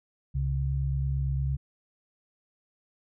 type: tone pair together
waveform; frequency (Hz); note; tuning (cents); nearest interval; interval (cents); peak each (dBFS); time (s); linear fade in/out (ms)
sine; 67.57 / 136.4; C#2 / C#3; -44 / -28; octave; 1216; -28; 0.34-1.57; 20
effects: none